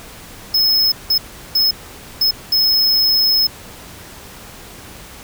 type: tone bursts at uneven times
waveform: square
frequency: 5180 Hz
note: E8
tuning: 31 cents flat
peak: -12 dBFS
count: 5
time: 0.54-0.92 / 1.1-1.18 / 1.55-1.71 / 2.21-2.31 / 2.52-3.47 s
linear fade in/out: 5 ms
effects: pink hiss -37 dBFS RMS until 5.23 s